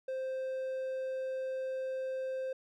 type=tone; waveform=triangle; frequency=523.3 Hz; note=C5; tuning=in tune; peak=-32 dBFS; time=0.08-2.53 s; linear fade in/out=5 ms; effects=none